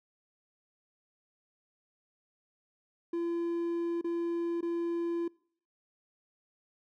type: tone with dropouts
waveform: triangle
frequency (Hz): 340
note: F4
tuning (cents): -46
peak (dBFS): -28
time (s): 3.13-5.28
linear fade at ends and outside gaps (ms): 5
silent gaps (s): 4.013-4.043 / 4.609-4.627
effects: noise-tail reverb RT60 0.6 s tail -25 dB re dry